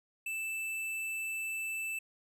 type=tone with hard clipping; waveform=sine; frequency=2644 Hz; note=E7; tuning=5 cents sharp; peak=-36 dBFS; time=0.26-1.99 s; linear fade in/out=5 ms; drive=11 dB; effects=none